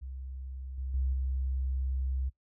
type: tone with level steps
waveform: sine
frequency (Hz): 65.5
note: C2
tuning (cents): +2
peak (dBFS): -38 / -33 / -27 / -29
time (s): 0.01-2.3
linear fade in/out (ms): 20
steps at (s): 0.78 / 0.94 / 1.13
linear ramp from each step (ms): 2
effects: noise-tail reverb RT60 0.1 s tail -19 dB re dry